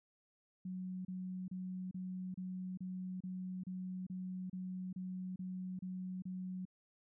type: tone bursts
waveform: sine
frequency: 184.6 Hz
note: F#3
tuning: 4 cents flat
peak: -40 dBFS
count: 14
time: 0.65-6.653 s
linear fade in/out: 5 ms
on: 400 ms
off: 31 ms
effects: none